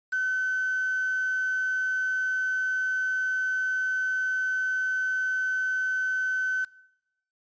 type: tone with quantisation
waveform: sine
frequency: 1519 Hz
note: F#6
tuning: 45 cents sharp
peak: -24 dBFS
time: 0.12-6.65 s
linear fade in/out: 10 ms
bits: 7
effects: noise-tail reverb RT60 0.9 s tail -23 dB re dry + resampled to 16000 Hz